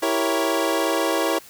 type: chord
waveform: 25% pulse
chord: E diminished seventh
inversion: none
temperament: equal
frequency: 329.6 / 392 / 466.2 / 554.4 Hz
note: E4 / G4 / Bb4 / Db5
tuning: 0 / 0 / 0 / 0 cents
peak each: -20 / -24 / -23 / -21 dBFS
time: 0.02-1.39 s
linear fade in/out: 10 ms
effects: white hiss -46 dBFS RMS until 1.49 s

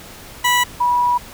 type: tone pair in turn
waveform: 20% pulse / sine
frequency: 981 / 974.2 Hz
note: B5 / B5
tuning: -12 / -24 cents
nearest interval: unison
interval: 12 cents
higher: first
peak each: -8 / -13 dBFS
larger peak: first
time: 0.44-0.64 / 0.8-1.18 s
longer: second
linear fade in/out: 10 ms
effects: pink hiss -38 dBFS RMS until 1.33 s

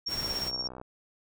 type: tone with tremolo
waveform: sine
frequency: 5530 Hz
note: F8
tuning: 18 cents flat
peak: -28 dBFS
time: 0.06-0.68 s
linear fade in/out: 10 ms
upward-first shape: sine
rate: 17 Hz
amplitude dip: 65%
type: noise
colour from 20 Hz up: pink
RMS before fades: -39 dBFS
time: 0.07-0.52 s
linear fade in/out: 50 ms
type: click train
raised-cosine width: 1 ms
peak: -28 dBFS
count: 38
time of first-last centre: 0.23-0.815 s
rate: 63.3 Hz
effects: none

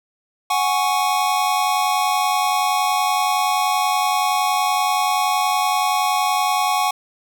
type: chord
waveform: square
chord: F# suspended second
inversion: none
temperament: equal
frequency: 740 / 830.6 / 1108.7 Hz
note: F#5 / G#5 / C#6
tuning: 0 / 0 / 0 cents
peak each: -22 dBFS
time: 0.5-6.91 s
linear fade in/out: 5 ms
effects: none

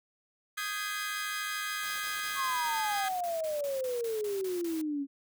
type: chord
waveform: sawtooth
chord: Ab major seventh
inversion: second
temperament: equal with one note detuned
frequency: 1244.5 / 1568 / 1661.2 / 2042 Hz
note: Eb6 / G6 / Ab6 / C7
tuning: 0 / 0 / 0 / -43 cents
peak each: -34 / -37 / -34 / -37 dBFS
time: 0.57-3.09 s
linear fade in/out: 10 ms
type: noise bursts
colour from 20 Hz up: white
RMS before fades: -46 dBFS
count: 15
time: 1.83-4.814 s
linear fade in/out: 0 ms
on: 170 ms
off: 31 ms
type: exponential sweep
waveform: sine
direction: down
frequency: 1107 to 273.5 Hz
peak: -30 dBFS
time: 2.35-5.07 s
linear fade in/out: 50 ms
effects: none

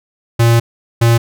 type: tone pair in turn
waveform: square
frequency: 116.54 / 116.54 Hz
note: A#2 / A#2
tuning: 0 / 0 cents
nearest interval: unison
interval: 0 cents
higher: neither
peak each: -8 dBFS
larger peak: neither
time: 0.39-0.6 / 1.01-1.18 s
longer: first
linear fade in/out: 10 ms
effects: none

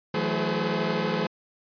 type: tone cluster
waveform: sawtooth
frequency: 162.6 / 183.5 / 217.5 / 422.5 / 511 Hz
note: E3 / F#3 / A3 / G#4 / C5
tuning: -23 / -14 / -20 / +30 / -41 cents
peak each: -27 dBFS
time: 0.14-1.27 s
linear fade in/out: 5 ms
effects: resampled to 11025 Hz

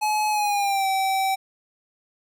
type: tone with pitch glide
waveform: square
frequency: 851 to 771.4 Hz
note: G#5 to G5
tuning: +42 to -28 cents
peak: -21 dBFS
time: 0.01-1.36 s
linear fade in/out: 20 ms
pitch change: -170 cents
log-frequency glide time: 0.3-0.87 s
effects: none

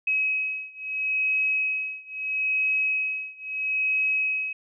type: beating tone pair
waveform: sine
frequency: 2550 / 2550.76 Hz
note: D#7 / D#7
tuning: +42 / +42 cents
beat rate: 0.76 Hz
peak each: -26 / -27 dBFS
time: 0.07-4.53 s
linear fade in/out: 5 ms
effects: none

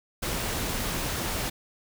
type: noise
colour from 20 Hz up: pink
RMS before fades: -30 dBFS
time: 0.22-1.5 s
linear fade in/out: 10 ms
effects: none

